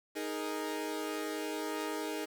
sawtooth chord, D# suspended fourth, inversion none, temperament equal, 311.1 / 415.3 / 466.2 Hz, D#4 / G#4 / A#4, 0 / 0 / 0 cents, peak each -34 / -36 / -38 dBFS, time 0.15-2.26 s, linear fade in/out 20 ms, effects 9-bit

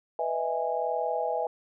sine chord, E major seventh, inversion second, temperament just, 494.4 / 618.1 / 659.3 / 824.1 Hz, B4 / D#5 / E5 / G#5, +2 / -12 / 0 / -14 cents, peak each -32 / -34 / -31 / -31 dBFS, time 0.19-1.47 s, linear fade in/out 2 ms, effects none

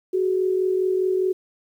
sine tone pair together, 372.4 / 417.3 Hz, F#4 / G#4, +11 / +8 cents, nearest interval major second, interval 197 cents, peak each -19 / -27 dBFS, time 0.13-1.33 s, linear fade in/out 10 ms, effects 9-bit

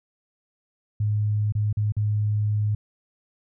sine tone with dropouts, 105.3 Hz, G#2, 24 cents sharp, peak -20 dBFS, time 1-2.75 s, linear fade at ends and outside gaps 5 ms, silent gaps 1.523-1.551 / 1.728-1.77 / 1.922-1.966 s, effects none

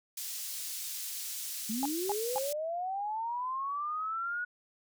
pink high-pass noise, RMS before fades -39 dBFS, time 0.17-2.53 s, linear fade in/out 5 ms, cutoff 5300 Hz, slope 12 dB/octave
sine linear sweep, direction up, 207.9 to 1466 Hz, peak -32 dBFS, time 1.69-4.45 s, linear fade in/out 10 ms
sine tone bursts, 825 Hz, G#5, 12 cents flat, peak -29 dBFS, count 3, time 1.83-2.382 s, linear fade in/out 0 ms, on 24 ms, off 240 ms
effects none

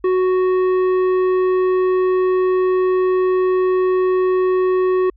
sine tone with tanh clipping, 370 Hz, F#4, in tune, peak -15 dBFS, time 0.04-5.1 s, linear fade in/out 5 ms, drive 10 dB, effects added 50 Hz sine -48 dBFS peak until 5.16 s

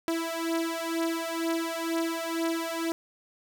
sawtooth beating tone pair, 329.3 / 331.4 Hz, E4 / E4, -2 / +9 cents, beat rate 2.1 Hz, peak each -27 dBFS, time 0.08-2.92 s, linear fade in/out 0 ms, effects none

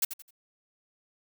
blue noise with echo, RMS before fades -25 dBFS, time 0.02-0.05 s, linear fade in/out 5 ms, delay 86 ms, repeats 3, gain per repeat -11 dB, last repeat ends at 0.308 s, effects none

